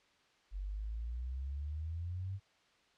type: exponential sweep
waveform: sine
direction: up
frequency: 46.25 to 99.2 Hz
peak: -37 dBFS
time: 0.51-2.4 s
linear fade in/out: 50 ms
effects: white hiss -69 dBFS RMS until 2.97 s + low-pass 4000 Hz 12 dB/octave